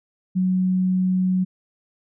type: tone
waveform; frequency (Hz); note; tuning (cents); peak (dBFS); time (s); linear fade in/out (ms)
sine; 185; F#3; 0; -17; 0.35-1.45; 20
effects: none